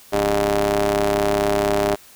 sawtooth ring-modulated tone, 104.3 Hz, G#2, 8 cents sharp, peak -10 dBFS, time 0.12-1.96 s, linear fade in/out 20 ms, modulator 505 Hz, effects white hiss -47 dBFS RMS until 2.15 s

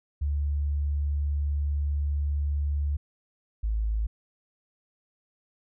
sine tone pair in turn, 72.4 / 54.02 Hz, D2 / A1, -24 / -31 cents, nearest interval perfect fourth, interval 507 cents, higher first, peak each -24 dBFS, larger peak neither, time 0.21-2.97 / 3.63-4.07 s, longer first, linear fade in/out 10 ms, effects none

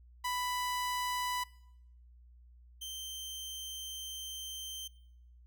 sawtooth tone pair in turn, 992 / 3125 Hz, B5 / G7, +7 / -6 cents, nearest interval octave + minor sixth, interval 1987 cents, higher second, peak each -29 / -37 dBFS, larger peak first, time 0.24-1.44 / 2.81-4.88 s, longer second, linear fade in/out 10 ms, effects noise-tail reverb RT60 0.8 s tail -23 dB re dry + added 60 Hz sine -55 dBFS peak until 5.46 s

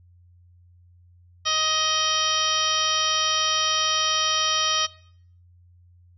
harmonic tone, 627 Hz, D#5, 13 cents sharp, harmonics 1 / 2 / 3 / 4 / 5 / 6 / 7 / 8 / 9, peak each -36 / -26 / -33 / -34 / -25 / -30 / -35 / -32 / -28 dBFS, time 1.45-4.87 s, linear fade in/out 20 ms, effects noise-tail reverb RT60 0.6 s tail -19 dB re dry + added 88 Hz sine -51 dBFS peak until 6.17 s

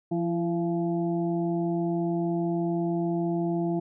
harmonic tone with a mistuned harmonic, 171.2 Hz, F3, 34 cents flat, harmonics 1 / 2 / 4 / 5, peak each -28 / -27 / -34 / -43 dBFS, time 0.11-3.8 s, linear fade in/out 10 ms, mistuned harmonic 2, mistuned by -25 cents, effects none

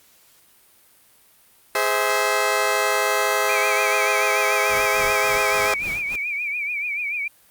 15% pulse chord, Ab augmented, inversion none, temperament just, 415.3 / 519.1 / 648.9 Hz, Ab4 / C5 / E5, 0 / -14 / -27 cents, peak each -17 / -17 / -17 dBFS, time 1.75-5.74 s, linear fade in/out 2 ms
sine tone with vibrato, 2349 Hz, D7, in tune, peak -23 dBFS, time 3.49-7.28 s, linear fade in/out 5 ms, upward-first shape triangle, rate 6.9 Hz, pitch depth 110 cents each way
pink noise with tremolo, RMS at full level -34 dBFS, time 4.69-6.16 s, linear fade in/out 5 ms, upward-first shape sine, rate 3.5 Hz, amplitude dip 85%
effects white hiss -55 dBFS RMS until 7.5 s + Opus 48 kbps

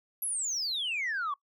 sine exponential sweep, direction down, 11680 to 1098 Hz, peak -28 dBFS, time 0.22-1.34 s, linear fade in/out 5 ms, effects noise-tail reverb RT60 0.1 s tail -22 dB re dry + tanh soft clip ceiling -27 dBFS

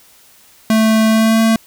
square tone with pitch glide, 220.2 to 224.2 Hz, A3 to A3, +2 to +33 cents, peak -10 dBFS, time 0.7-1.56 s, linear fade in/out 2 ms, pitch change +31 cents, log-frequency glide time 1.08-1.41 s, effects white hiss -47 dBFS RMS until 1.66 s

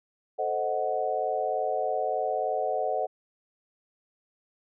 sine chord, A diminished seventh, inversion none, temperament equal, 440 / 523.3 / 622.3 / 740 Hz, A4 / C5 / Eb5 / Gb5, 0 / 0 / 0 / 0 cents, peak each -33 / -32 / -31 / -29 dBFS, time 0.38-3.07 s, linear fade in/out 20 ms, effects none

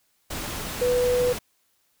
sine tone in noise, 493.9 Hz, B4, in tune, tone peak -19 dBFS, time 0.81-1.33 s, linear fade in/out 10 ms, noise pink, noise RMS -32 dBFS, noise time 0.3-1.39 s, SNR +10 dB, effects white hiss -68 dBFS RMS until 2 s

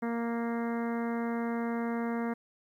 harmonic tone, 233.1 Hz, A#3, in tune, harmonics 1 / 2 / 3 / 4 / 5 / 6 / 7 / 8 / 9, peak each -31 / -37 / -41 / -43 / -45 / -47 / -48 / -49 / -50 dBFS, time 0.02-2.34 s, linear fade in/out 10 ms, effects 11-bit

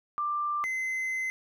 sine / triangle tone pair in turn, 1184 / 2054 Hz, D6 / C7, +14 / -33 cents, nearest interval minor seventh, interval 953 cents, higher second, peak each -27 dBFS, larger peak neither, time 0.18-0.64 / 0.64-1.3 s, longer second, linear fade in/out 0 ms, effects none

